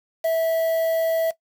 triangle tone with quantisation, 654 Hz, E5, 14 cents flat, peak -16 dBFS, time 0.24-1.31 s, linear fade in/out 10 ms, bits 6, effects noise-tail reverb RT60 0.1 s tail -17 dB re dry

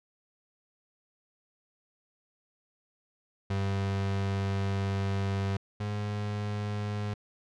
35% pulse tone pair in turn, 98 / 103.83 Hz, G2 / G#2, 0 / 0 cents, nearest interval minor second, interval 100 cents, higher second, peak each -26 / -29 dBFS, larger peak first, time 3.5-5.57 / 5.8-7.14 s, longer first, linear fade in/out 5 ms, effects low-pass 5000 Hz 12 dB/octave

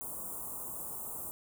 white band-stop noise, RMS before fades -41 dBFS, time 0.01-1.31 s, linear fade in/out 0 ms, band 1200 to 7800 Hz, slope 48 dB/octave, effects none

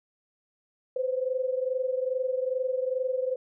sine tone pair together, 508.6 / 531 Hz, C5 / C5, -49 / +25 cents, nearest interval minor second, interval 74 cents, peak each -27 / -31 dBFS, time 0.96-3.36 s, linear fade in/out 5 ms, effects none

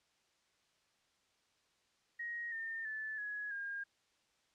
sine tone with pitch steps, 1883 / 1812.6 / 1744.8 / 1679.5 / 1616.7 Hz, A#6 / A#6 / A6 / G#6 / G#6, +17 / -49 / -15 / +19 / -47 cents, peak -39 dBFS, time 2.19-3.84 s, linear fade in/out 10 ms, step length 330 ms, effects white hiss -75 dBFS RMS until 4.54 s + low-pass 6000 Hz 12 dB/octave

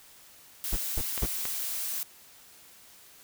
blue noise, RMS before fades -33 dBFS, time 0.64-2.03 s, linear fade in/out 0 ms
brown noise bursts, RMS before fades -28 dBFS, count 3, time 0.72-1.264 s, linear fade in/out 10 ms, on 48 ms, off 200 ms
clicks, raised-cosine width 0.3 ms, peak -18 dBFS, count 2, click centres 1.178 / 1.454 s
effects white hiss -54 dBFS RMS until 3.23 s

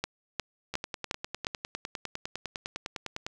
two click trains, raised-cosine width 0.2 ms, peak -12 / -17 dBFS, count 5 / 26, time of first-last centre 0.04-1.469 / 0.74-3.265 s, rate 2.8 / 9.9 Hz, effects none

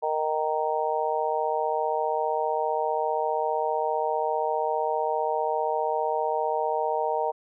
harmonic tone, 155.2 Hz, D#3, 4 cents flat, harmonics 3 / 4 / 5 / 6, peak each -29 / -29 / -29 / -29 dBFS, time 0.02-7.32 s, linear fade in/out 20 ms, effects none

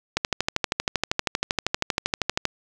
click train, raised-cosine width 0.2 ms, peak -4 dBFS, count 30, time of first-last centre 0.17-2.453 s, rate 12.7 Hz, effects none

